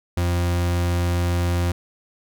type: tone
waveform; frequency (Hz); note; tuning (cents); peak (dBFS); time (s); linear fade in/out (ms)
40% pulse; 87.31; F2; 0; -18; 0.17-1.72; 5
effects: none